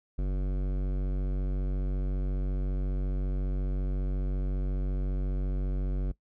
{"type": "tone with hard clipping", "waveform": "sine", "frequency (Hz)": 47.29, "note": "F#1", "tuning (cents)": 39, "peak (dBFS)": -29, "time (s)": [0.18, 6.12], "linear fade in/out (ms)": 10, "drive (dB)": 16, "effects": ["noise-tail reverb RT60 0.1 s tail -19 dB re dry"]}